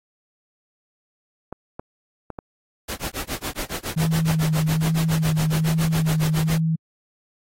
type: clicks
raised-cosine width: 1 ms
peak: -18 dBFS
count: 5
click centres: 1.526 / 1.795 / 2.303 / 2.388 / 4.051 s
type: noise with tremolo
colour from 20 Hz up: pink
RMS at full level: -27 dBFS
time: 2.88-6.59 s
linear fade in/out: 10 ms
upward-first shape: sine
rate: 7.2 Hz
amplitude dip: 100%
type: tone with vibrato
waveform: sine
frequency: 159.1 Hz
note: D#3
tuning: 39 cents sharp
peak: -18 dBFS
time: 3.96-6.76 s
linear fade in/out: 10 ms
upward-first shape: sine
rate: 1.2 Hz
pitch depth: 26 cents each way
effects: AAC 48 kbps